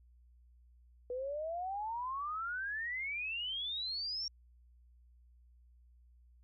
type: exponential sweep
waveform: sine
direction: up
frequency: 485.1 to 5600 Hz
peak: -36 dBFS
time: 1.1-4.28 s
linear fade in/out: 2 ms
effects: added 60 Hz sine -60 dBFS peak until 6.43 s